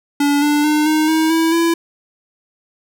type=tone with pitch steps; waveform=square; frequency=287 / 294.4 / 302 / 309.7 / 317.7 / 325.9 / 334.3 Hz; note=D4 / D4 / D4 / D#4 / D#4 / E4 / E4; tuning=-40 / +4 / +48 / -8 / +36 / -20 / +24 cents; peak=-13 dBFS; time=0.2-1.74 s; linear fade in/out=5 ms; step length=220 ms; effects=none